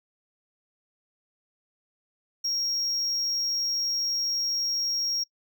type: tone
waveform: triangle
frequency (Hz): 5588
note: F8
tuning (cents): 0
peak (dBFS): -24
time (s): 2.44-5.24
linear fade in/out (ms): 10
effects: noise-tail reverb RT60 0.1 s tail -25 dB re dry